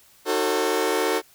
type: chord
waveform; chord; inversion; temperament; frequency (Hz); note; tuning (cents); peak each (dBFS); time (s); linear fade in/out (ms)
sawtooth; D# diminished seventh; none; just; 311.1 / 373.4 / 448 / 537.6; D#4 / F#4 / A4 / C5; 0 / +16 / +31 / +47; -25 / -22 / -20 / -25; 0.25-1.22; 50
effects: white hiss -55 dBFS RMS until 1.34 s